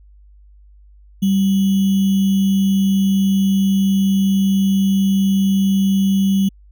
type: tone with sample-and-hold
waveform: sine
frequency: 194.6 Hz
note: G3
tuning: 12 cents flat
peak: -12 dBFS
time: 1.22-6.49 s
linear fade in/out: 10 ms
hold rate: 3150 Hz
effects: added 50 Hz sine -43 dBFS peak until 6.71 s